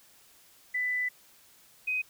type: tone pair in turn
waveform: sine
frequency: 1993 / 2511 Hz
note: B6 / D#7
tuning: +15 / +15 cents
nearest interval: major third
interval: 400 cents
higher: second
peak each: -27 dBFS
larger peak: neither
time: 0.74-1.09 / 1.87-2.02 s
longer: first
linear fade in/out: 10 ms
effects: white hiss -59 dBFS RMS until 2.09 s